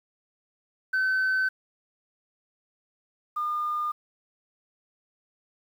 sine tone pair in turn, 1527 / 1212 Hz, G6 / D#6, -46 / -46 cents, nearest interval major third, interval 400 cents, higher first, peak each -20 / -25 dBFS, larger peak first, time 0.93-1.49 / 3.36-3.92 s, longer neither, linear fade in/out 10 ms, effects tanh soft clip ceiling -20 dBFS + 9-bit

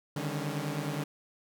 sawtooth tone cluster, 144.9 / 154.5 / 200.3 / 276.4 Hz, D3 / D#3 / G3 / C#4, -23 / -12 / +38 / -5 cents, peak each -32 / -32 / -37 / -36 dBFS, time 0.16-1.04 s, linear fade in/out 5 ms, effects none

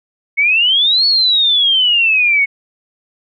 sine exponential two-way sweep, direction up then down, 2184 to 4435 to 2188 Hz, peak -9 dBFS, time 0.37-2.46 s, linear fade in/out 20 ms, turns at 1.06 s, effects none

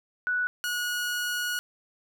sine / sawtooth tone pair in turn, 1477 / 1454.1 Hz, F#6 / F#6, -3 / -31 cents, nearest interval unison, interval 28 cents, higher first, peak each -24 dBFS, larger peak neither, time 0.27-0.47 / 0.64-1.59 s, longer second, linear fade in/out 0 ms, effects none

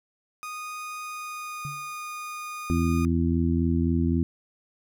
30% pulse tone with pitch glide, 1237 to 1227 Hz, D#6 to D#6, -10 to -25 cents, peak -31 dBFS, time 0.43-3.05 s, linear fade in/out 0 ms, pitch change -15 cents, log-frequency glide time 1.02-1.83 s
sine tone with exponential decay, 143.6 Hz, D3, 39 cents flat, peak -30 dBFS, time 1.65-1.95 s, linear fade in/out 0 ms, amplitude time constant 64 ms
harmonic tone, 83.8 Hz, E2, 29 cents sharp, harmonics 1 / 2 / 3 / 4, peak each -25 / -27 / -25 / -30 dBFS, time 2.7-4.23 s, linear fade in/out 0 ms
effects none

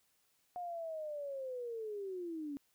sine linear sweep, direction down, 720 to 276.4 Hz, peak -39 dBFS, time 0.56-2.57 s, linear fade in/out 0 ms, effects white hiss -75 dBFS RMS until 2.74 s

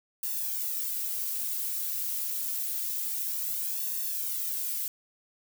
violet noise with flanger, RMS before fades -32 dBFS, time 0.23-4.88 s, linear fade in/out 2 ms, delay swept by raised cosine 1.1 to 3.9 ms, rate 0.27 Hz, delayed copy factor +0.9, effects none

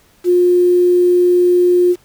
sine tone with quantisation, 356.3 Hz, F4, 35 cents sharp, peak -8 dBFS, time 0.24-1.96 s, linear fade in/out 50 ms, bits 6, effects pink hiss -52 dBFS RMS until 2.04 s

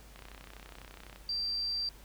click train, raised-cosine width 0.3 ms, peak -32 dBFS, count 33, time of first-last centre 0.16-1.16 s, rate 32 Hz
sine tone, 4699 Hz, D8, in tune, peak -31 dBFS, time 1.29-1.89 s, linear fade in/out 2 ms
effects added 50 Hz sine -52 dBFS peak until 2.04 s + pink hiss -57 dBFS RMS until 2.04 s

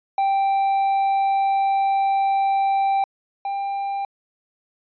triangle tone pair in turn, 784 / 793.1 Hz, G5 / G5, 0 / +20 cents, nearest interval unison, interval 20 cents, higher second, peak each -15 / -21 dBFS, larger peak first, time 0.18-3.04 / 3.45-4.05 s, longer first, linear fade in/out 2 ms, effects resampled to 11025 Hz

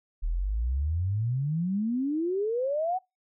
sine exponential sweep, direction up, 37.52 to 763 Hz, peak -25 dBFS, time 0.22-2.99 s, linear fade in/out 20 ms, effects noise-tail reverb RT60 0.2 s tail -24 dB re dry

